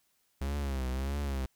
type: tone with vibrato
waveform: 45% pulse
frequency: 67.6 Hz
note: C#2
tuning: 43 cents flat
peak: -31 dBFS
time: 0.41-1.46 s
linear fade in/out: 5 ms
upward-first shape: triangle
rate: 1.6 Hz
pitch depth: 120 cents each way
effects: white hiss -73 dBFS RMS until 1.55 s